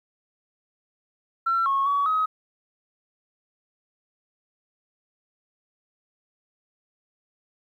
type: tone with pitch steps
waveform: sine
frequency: 1352 / 1095 / 1131 / 1268 Hz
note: E6 / C#6 / C#6 / D#6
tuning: +43 / -22 / +34 / +32 cents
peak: -19 dBFS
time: 1.46-2.26 s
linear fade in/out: 10 ms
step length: 200 ms
effects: tanh soft clip ceiling -15 dBFS + 10-bit